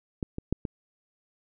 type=clicks; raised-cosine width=3 ms; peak=-17 / -20 / -12 / -18 dBFS; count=4; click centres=0.228 / 0.384 / 0.526 / 0.652 s; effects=none